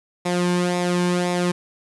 sawtooth tone with flanger, 177.5 Hz, F3, 28 cents sharp, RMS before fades -21 dBFS, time 0.25-1.52 s, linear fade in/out 10 ms, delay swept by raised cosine 0.66 to 1.56 ms, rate 1.9 Hz, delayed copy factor -0.6, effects resampled to 24000 Hz + 8-bit

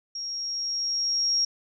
sine tone with level ramp, 5588 Hz, F8, in tune, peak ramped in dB -31 to -20 dBFS, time 0.15-1.45 s, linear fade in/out 5 ms, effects none

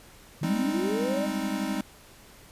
sine linear sweep, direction up, 140 to 613 Hz, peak -27 dBFS, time 0.41-1.27 s, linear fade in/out 10 ms
square chord, Ab major seventh, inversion third, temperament equal, 196 / 207.7 / 261.6 / 311.1 Hz, G3 / Ab3 / C4 / Eb4, 0 / 0 / 0 / 0 cents, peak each -34 dBFS, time 0.43-1.81 s, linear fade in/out 2 ms
effects pink hiss -52 dBFS RMS until 2.51 s + resampled to 32000 Hz

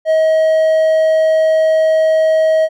triangle tone, 635 Hz, D#5, 35 cents sharp, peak -7 dBFS, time 0.05-2.69 s, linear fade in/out 50 ms, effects none

